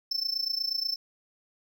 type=tone with amplitude modulation; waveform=triangle; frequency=5300 Hz; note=E8; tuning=9 cents sharp; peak=-23 dBFS; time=0.11-0.96 s; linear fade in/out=5 ms; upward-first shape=sine; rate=28.3 Hz; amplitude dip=85%; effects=none